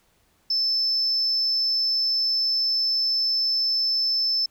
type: tone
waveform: sine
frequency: 5274 Hz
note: E8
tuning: in tune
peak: -19 dBFS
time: 0.5-4.46 s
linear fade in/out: 5 ms
effects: tanh soft clip ceiling -16 dBFS + pink hiss -64 dBFS RMS until 4.5 s